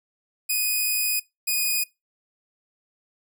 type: tone pair in turn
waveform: 5% pulse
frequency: 2489 / 2478 Hz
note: D#7 / D#7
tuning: 0 / -8 cents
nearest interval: unison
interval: 8 cents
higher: first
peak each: -12 dBFS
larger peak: neither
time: 0.49-1.2 / 1.47-1.84 s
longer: first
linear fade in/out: 10 ms
effects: noise-tail reverb RT60 0.2 s tail -22 dB re dry